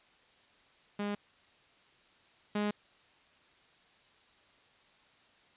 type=tone pair in turn; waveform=sawtooth; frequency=204.8 / 207.8 Hz; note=G#3 / G#3; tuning=-24 / +1 cents; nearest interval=unison; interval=25 cents; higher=second; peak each=-29 / -26 dBFS; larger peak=second; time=0.99-1.15 / 2.55-2.71 s; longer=neither; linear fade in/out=5 ms; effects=white hiss -64 dBFS RMS until 5.56 s + resampled to 8000 Hz